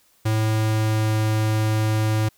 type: tone with pitch glide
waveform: square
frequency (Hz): 109.4 to 108.71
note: A2 to A2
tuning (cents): -9 to -20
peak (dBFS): -19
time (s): 0.25-2.29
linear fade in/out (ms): 10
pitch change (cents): -11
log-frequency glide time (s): 0.51-1.17
effects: white hiss -60 dBFS RMS until 2.37 s